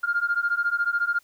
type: beating tone pair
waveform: sine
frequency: 1400 / 1414 Hz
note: F6 / F6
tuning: +4 / +21 cents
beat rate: 14 Hz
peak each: -24 dBFS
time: 0.03-1.19 s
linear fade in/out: 10 ms
effects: tanh soft clip ceiling -14 dBFS + white hiss -61 dBFS RMS until 1.23 s